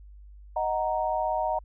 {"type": "chord", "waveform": "sine", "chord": "D# minor", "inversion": "none", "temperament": "equal with one note detuned", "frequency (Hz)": [624.4, 740, 932.3], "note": ["D#5", "F#5", "A#5"], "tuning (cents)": [6, 0, 0], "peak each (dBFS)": -29, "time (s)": [0.56, 1.59], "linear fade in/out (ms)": 5, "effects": ["added 50 Hz sine -45 dBFS peak until 1.64 s"]}